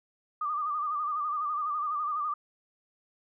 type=tone with vibrato; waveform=sine; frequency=1200 Hz; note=D6; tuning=37 cents sharp; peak=-28 dBFS; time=0.41-2.34 s; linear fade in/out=5 ms; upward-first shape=sine; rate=12 Hz; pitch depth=70 cents each way; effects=none